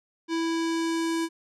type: tone with low-pass filter sweep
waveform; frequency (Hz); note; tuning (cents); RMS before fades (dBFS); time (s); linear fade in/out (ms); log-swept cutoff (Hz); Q
square; 329.6; E4; 0; -27; 0.28-1.29; 50; 5300 to 9600; 1.1
effects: none